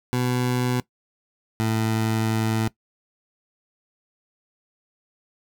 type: tone pair in turn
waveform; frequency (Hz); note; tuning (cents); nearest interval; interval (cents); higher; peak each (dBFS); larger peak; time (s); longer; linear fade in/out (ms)
20% pulse; 124.6 / 111.01; B2 / A2; +16 / +16; major second; 200; first; -16 / -16; neither; 0.13-0.8 / 1.6-2.68; second; 0
effects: noise-tail reverb RT60 0.1 s tail -19 dB re dry